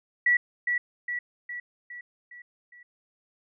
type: tone with echo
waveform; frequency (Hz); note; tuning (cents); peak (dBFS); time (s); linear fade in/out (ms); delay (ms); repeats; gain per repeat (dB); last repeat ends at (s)
sine; 1943; B6; -29; -18; 0.26-0.37; 5; 410; 6; -5; 2.83
effects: none